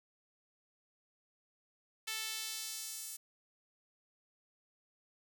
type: tone with high-pass filter sweep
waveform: sawtooth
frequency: 440 Hz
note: A4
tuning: in tune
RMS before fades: -42 dBFS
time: 2.07-3.17 s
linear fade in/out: 10 ms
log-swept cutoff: 2500 to 8200 Hz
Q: 1
effects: none